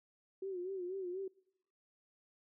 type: tone with vibrato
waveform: sine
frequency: 371.2 Hz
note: F#4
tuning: 6 cents sharp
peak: -38 dBFS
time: 0.42-1.28 s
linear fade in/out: 5 ms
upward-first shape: sine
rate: 4.1 Hz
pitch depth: 91 cents each way
effects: noise-tail reverb RT60 0.9 s tail -25 dB re dry